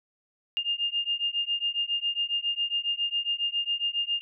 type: beating tone pair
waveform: sine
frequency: 2814 / 2821.3 Hz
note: F7 / F7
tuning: +12 / +17 cents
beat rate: 7.3 Hz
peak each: -29 dBFS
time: 0.57-4.21 s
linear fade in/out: 0 ms
effects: none